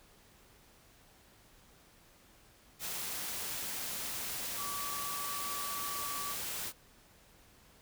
sine tone in noise, 1149 Hz, D6, 38 cents flat, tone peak -40 dBFS, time 4.56-6.36 s, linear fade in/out 50 ms, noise white, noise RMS -39 dBFS, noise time 2.79-6.73 s, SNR -4 dB, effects pink hiss -62 dBFS RMS until 7.81 s

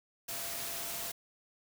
sine tone in noise, 679 Hz, F5, 49 cents flat, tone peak -50 dBFS, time 0.28-1.12 s, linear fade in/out 10 ms, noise white, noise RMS -39 dBFS, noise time 0.28-1.12 s, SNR -14 dB, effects none

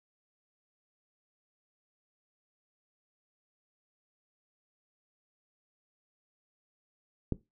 click, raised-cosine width 3 ms, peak -16 dBFS, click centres 7.323 s, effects noise-tail reverb RT60 0.2 s tail -17 dB re dry

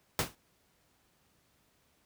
pink noise with exponential decay, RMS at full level -25 dBFS, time 0.19-0.35 s, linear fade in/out 1 ms, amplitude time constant 34 ms, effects pink hiss -70 dBFS RMS until 2.05 s + high-pass 60 Hz 12 dB/octave

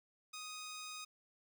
10% pulse tone, 1248 Hz, D#6, 5 cents sharp, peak -37 dBFS, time 0.33-1.05 s, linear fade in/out 10 ms, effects none

